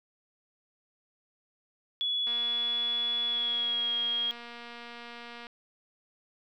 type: tone with pitch glide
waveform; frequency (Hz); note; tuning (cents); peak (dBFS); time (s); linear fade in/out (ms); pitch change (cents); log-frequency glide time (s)
sine; 3395 to 3266; G#7 to G#7; +37 to -30; -27; 2.01-4.31; 0; -67; 3.26-3.95
type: click train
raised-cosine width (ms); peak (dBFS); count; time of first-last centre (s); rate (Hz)
0.3; -29; 759; 2.27-5.468; 237
effects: none